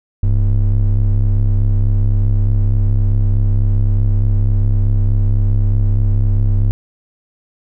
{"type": "ring-modulated tone", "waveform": "triangle", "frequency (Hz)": 65.7, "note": "C2", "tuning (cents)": 8, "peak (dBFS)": -5, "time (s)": [0.23, 6.71], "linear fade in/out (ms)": 0, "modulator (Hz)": 34, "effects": []}